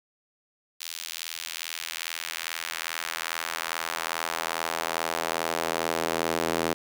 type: tone with high-pass filter sweep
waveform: sawtooth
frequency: 82.41 Hz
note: E2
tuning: in tune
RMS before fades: -31 dBFS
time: 0.8-6.74 s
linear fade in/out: 10 ms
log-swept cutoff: 3800 to 360 Hz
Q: 0.99
effects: none